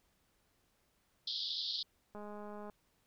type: band-pass noise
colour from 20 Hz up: pink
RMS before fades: -39 dBFS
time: 1.27-1.83 s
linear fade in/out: 5 ms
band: 3300 to 5000 Hz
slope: 96 dB/octave
type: click train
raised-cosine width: 1 ms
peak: -35 dBFS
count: 115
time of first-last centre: 2.15-2.698 s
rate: 208 Hz
effects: pink hiss -75 dBFS RMS until 3.06 s